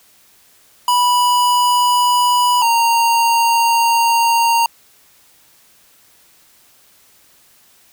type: tone pair in turn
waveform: square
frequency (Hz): 982 / 926.9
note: B5 / A#5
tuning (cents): -10 / -10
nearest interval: minor second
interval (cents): 100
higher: first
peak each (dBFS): -12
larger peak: neither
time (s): 0.88-2.62 / 2.62-4.66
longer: second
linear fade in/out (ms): 2
effects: white hiss -51 dBFS RMS until 7.92 s